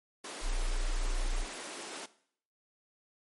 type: high-pass noise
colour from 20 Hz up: pink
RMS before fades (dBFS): -43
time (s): 0.24-2.06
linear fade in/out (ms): 5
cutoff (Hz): 270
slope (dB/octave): 24
type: tone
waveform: sine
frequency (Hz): 29.97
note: A#0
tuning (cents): +49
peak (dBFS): -29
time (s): 0.41-1.46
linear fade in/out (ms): 50
effects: noise-tail reverb RT60 0.6 s tail -17 dB re dry + MP3 48 kbps